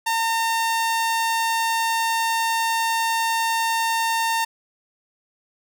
sawtooth tone, 910 Hz, A#5, 42 cents flat, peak -16 dBFS, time 0.06-4.45 s, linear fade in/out 10 ms, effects none

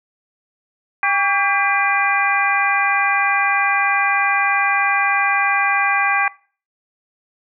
harmonic tone with a mistuned harmonic, 400 Hz, G4, 35 cents sharp, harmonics 2 / 3 / 4 / 5 / 6, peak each -21 / -21 / -21 / -21 / -21 dBFS, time 1.03-6.28 s, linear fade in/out 2 ms, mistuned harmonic 3, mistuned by -84 cents, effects noise-tail reverb RT60 0.4 s tail -21 dB re dry

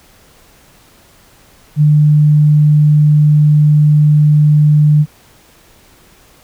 sine tone, 150 Hz, D3, 37 cents sharp, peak -5 dBFS, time 1.76-5.06 s, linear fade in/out 50 ms, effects pink hiss -46 dBFS RMS until 6.43 s

